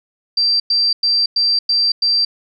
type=tone bursts; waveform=sine; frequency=4699 Hz; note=D8; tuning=in tune; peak=-12 dBFS; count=6; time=0.37-2.25 s; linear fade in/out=5 ms; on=230 ms; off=100 ms; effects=none